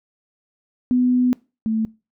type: tone pair in turn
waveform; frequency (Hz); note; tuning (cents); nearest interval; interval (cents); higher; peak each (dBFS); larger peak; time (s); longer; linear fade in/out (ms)
sine; 249.5 / 220.9; B3 / A3; +18 / +7; major second; 211; first; -14 / -18; first; 0.91-1.33 / 1.66-1.85; first; 0
effects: noise-tail reverb RT60 0.3 s tail -23 dB re dry